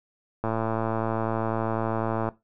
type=click train; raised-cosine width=1 ms; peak=-13 dBFS; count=208; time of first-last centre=0.44-2.288 s; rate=112 Hz; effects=noise-tail reverb RT60 0.2 s tail -17 dB re dry